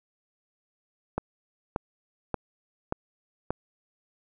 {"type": "click train", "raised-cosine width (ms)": 1, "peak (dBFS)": -13, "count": 5, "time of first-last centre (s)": [1.18, 3.506], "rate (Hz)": 1.72, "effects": []}